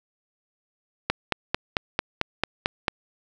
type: click train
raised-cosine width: 0.3 ms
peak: -5 dBFS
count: 9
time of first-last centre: 1.1-2.882 s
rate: 4.49 Hz
effects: none